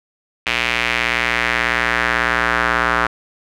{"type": "tone with band-pass filter sweep", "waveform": "square", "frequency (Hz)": 59.1, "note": "A#1", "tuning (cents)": 24, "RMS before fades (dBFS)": -18, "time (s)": [0.46, 3.07], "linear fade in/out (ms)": 5, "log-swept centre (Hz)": [2500, 1400], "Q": 2.5, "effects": []}